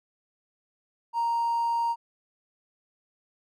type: tone with hard clipping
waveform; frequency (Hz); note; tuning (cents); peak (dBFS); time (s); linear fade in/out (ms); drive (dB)
triangle; 932.3; A#5; 0; -24; 1.13-1.96; 50; 4
effects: none